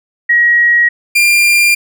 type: tone pair in turn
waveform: sine / 40% pulse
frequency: 1900 / 2394 Hz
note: A#6 / D7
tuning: +33 / +33 cents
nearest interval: major third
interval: 400 cents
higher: second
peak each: -6 dBFS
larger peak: neither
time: 0.29-0.89 / 1.15-1.75 s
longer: neither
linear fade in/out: 10 ms
effects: none